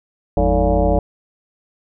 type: tone with frequency modulation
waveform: sine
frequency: 311.1 Hz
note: D#4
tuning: in tune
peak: -12 dBFS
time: 0.37-0.99 s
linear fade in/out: 2 ms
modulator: 131 Hz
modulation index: 3.1
effects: none